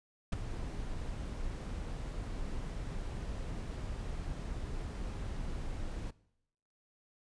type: noise with ADSR envelope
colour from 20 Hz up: brown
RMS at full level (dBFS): -27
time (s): 0.32-6.11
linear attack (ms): 8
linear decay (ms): 14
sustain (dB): -12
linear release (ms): 12
effects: noise-tail reverb RT60 0.8 s tail -21 dB re dry + resampled to 22050 Hz